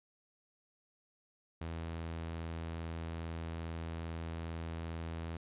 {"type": "tone", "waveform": "sawtooth", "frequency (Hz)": 82.4, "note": "E2", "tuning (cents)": 0, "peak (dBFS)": -35, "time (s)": [1.61, 5.37], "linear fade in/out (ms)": 5, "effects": ["resampled to 8000 Hz"]}